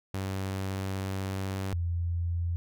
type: tone pair in turn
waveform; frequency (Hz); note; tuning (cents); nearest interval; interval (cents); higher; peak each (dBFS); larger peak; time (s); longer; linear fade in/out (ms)
sawtooth / sine; 96.1 / 85.62; G2 / F2; -34 / -34; major second; 200; first; -27; neither; 0.14-1.73 / 1.73-2.56; first; 0
effects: none